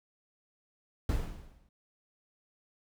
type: noise with exponential decay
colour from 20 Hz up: brown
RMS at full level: -27 dBFS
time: 1.09-1.69 s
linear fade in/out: 2 ms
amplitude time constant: 130 ms
effects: none